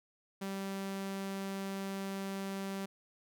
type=tone; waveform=sawtooth; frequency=194.9 Hz; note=G3; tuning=10 cents flat; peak=-33 dBFS; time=0.41-2.86 s; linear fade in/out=10 ms; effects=none

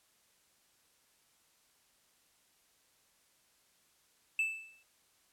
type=tone with exponential decay; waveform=triangle; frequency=2637 Hz; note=E7; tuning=in tune; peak=-25 dBFS; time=4.39-4.83 s; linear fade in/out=2 ms; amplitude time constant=95 ms; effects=white hiss -70 dBFS RMS until 5.32 s + low-pass 12000 Hz 12 dB/octave

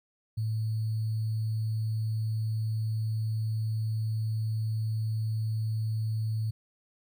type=tone with sample-and-hold; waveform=sine; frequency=110 Hz; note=A2; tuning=in tune; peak=-27 dBFS; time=0.37-6.51 s; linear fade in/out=10 ms; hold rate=4410 Hz; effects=none

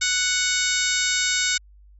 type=harmonic tone; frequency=740 Hz; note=F#5; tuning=in tune; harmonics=2 / 3 / 4 / 5 / 6 / 7 / 8 / 9 / 10; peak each=-27 / -27 / -32 / -27 / -31 / -31 / -30 / -32 / -27 dBFS; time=0.01-1.58 s; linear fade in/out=10 ms; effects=added 50 Hz sine -47 dBFS peak until 1.99 s

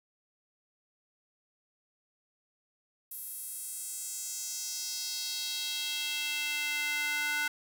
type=tone with high-pass filter sweep; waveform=square; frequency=296 Hz; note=D4; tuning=14 cents sharp; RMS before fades=-35 dBFS; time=3.11-7.48 s; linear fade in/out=5 ms; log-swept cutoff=12000 to 1600 Hz; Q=2.5; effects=none

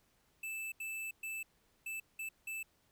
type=tone bursts at uneven times; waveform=square; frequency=2637 Hz; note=E7; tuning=in tune; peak=-40 dBFS; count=6; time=0.43-0.72 / 0.8-1.11 / 1.23-1.43 / 1.86-2 / 2.19-2.29 / 2.47-2.63 s; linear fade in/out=5 ms; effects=pink hiss -73 dBFS RMS until 2.91 s

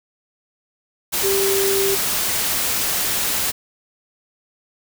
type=tone in noise; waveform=sine; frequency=392 Hz; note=G4; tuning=in tune; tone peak=-18 dBFS; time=1.23-1.96 s; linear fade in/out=20 ms; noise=white; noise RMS=-21 dBFS; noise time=1.12-3.52 s; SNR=0 dB; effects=none

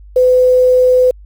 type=tone with quantisation; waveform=sine; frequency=505 Hz; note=B4; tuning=39 cents sharp; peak=-6 dBFS; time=0.16-1.11 s; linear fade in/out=5 ms; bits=6; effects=added 50 Hz sine -34 dBFS peak until 1.25 s

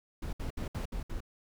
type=noise bursts; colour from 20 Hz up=brown; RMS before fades=-36 dBFS; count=6; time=0.22-1.205 s; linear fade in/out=5 ms; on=110 ms; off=65 ms; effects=none

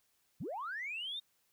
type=linear sweep; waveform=sine; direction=up; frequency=98.1 to 3729 Hz; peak=-37 dBFS; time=0.4-1.2 s; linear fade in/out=10 ms; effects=tanh soft clip ceiling -33 dBFS + white hiss -75 dBFS RMS until 1.52 s

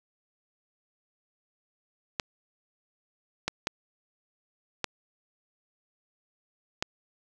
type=clicks; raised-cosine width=0.2 ms; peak=-10 dBFS; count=5; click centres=2.198 / 3.48 / 3.671 / 4.843 / 6.825 s; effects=none

